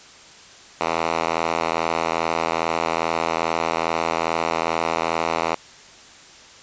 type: tone with band-pass filter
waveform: 5% pulse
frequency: 82.41 Hz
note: E2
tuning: in tune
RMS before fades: -23 dBFS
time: 0.81-5.55 s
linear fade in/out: 0 ms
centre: 1300 Hz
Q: 0.65
effects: white hiss -45 dBFS RMS until 6.62 s + resampled to 16000 Hz